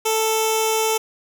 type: tone with notch filter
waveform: 10% pulse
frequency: 441.2 Hz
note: A4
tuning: 5 cents sharp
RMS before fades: -20 dBFS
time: 0.05-0.98 s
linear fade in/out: 10 ms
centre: 1700 Hz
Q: 0.73
effects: none